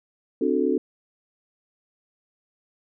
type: chord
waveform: sine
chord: D dominant seventh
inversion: third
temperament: equal with one note detuned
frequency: 261.6 / 299.8 / 370 / 440 Hz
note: C4 / D4 / F#4 / A4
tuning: 0 / +36 / 0 / 0 cents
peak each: -25 dBFS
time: 0.41-0.78 s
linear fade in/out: 5 ms
effects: none